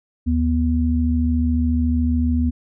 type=tone pair together; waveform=sine; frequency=76.65 / 243.9 Hz; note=D#2 / B3; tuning=-25 / -21 cents; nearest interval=octave + minor sixth; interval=2004 cents; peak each=-18 / -19 dBFS; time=0.26-2.51 s; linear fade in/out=20 ms; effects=none